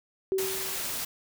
sine tone with exponential decay, 382 Hz, G4, 45 cents flat, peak -22 dBFS, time 0.32-0.97 s, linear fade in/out 0 ms, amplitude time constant 140 ms
white noise, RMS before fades -33 dBFS, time 0.38-1.05 s, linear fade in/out 5 ms
effects none

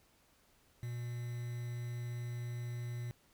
triangle tone with quantisation, 120.1 Hz, B2, 48 cents flat, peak -36 dBFS, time 0.83-3.11 s, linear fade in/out 0 ms, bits 9, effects pink hiss -69 dBFS RMS until 3.33 s

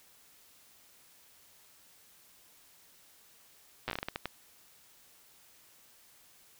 slowing click train, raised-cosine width 0.3 ms, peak -18 dBFS, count 11, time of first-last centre 3.88-4.256 s, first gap 8 ms, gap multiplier 1.32, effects white hiss -61 dBFS RMS until 6.59 s

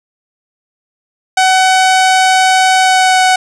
sawtooth tone with pitch glide, 752 to 745.5 Hz, F#5 to F#5, +28 to +13 cents, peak -3 dBFS, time 1.37-3.36 s, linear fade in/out 5 ms, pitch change -15 cents, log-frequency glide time 2.81-3.2 s, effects resampled to 22050 Hz + 7-bit

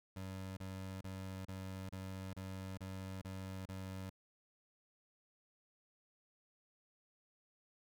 25% pulse tone bursts, 94.8 Hz, F#2, 43 cents sharp, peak -40 dBFS, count 9, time 0.16-4.098 s, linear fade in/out 5 ms, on 410 ms, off 31 ms, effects none

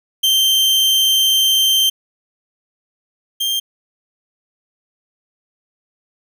40% pulse tone pair in turn, 3136 / 3180 Hz, G7 / G7, 0 / +24 cents, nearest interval unison, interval 24 cents, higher second, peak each -11 / -16 dBFS, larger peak first, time 0.23-1.9 / 3.4-3.6 s, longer first, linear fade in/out 10 ms, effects none

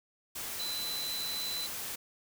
sine tone in noise, 4014 Hz, B7, 27 cents sharp, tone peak -35 dBFS, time 0.59-1.67 s, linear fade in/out 10 ms, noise white, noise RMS -39 dBFS, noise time 0.35-1.96 s, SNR +1 dB, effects none

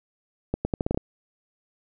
accelerating click train, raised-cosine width 2 ms, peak -11 dBFS, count 8, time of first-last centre 0.54-0.975 s, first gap 110 ms, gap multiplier 0.8, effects none

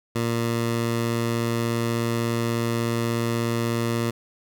15% pulse tone, 116.54 Hz, A#2, in tune, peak -16 dBFS, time 0.15-4.11 s, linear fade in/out 10 ms, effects none

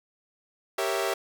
sawtooth chord, G diminished seventh, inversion none, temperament equal, 392 / 466.2 / 554.4 / 659.3 Hz, G4 / Bb4 / Db5 / Fb5, 0 / 0 / 0 / 0 cents, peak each -26 / -29 / -29 / -27 dBFS, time 0.78-1.14 s, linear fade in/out 5 ms, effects none

